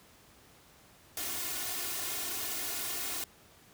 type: noise with comb filter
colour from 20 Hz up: white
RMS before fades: -36 dBFS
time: 1.17-3.24 s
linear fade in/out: 2 ms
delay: 2.8 ms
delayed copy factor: +1
effects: pink hiss -59 dBFS RMS until 3.73 s + high-pass 60 Hz 12 dB/octave